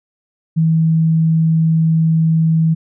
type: tone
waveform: sine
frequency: 161.5 Hz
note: E3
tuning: 35 cents flat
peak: -10 dBFS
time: 0.56-2.75 s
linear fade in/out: 20 ms
effects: none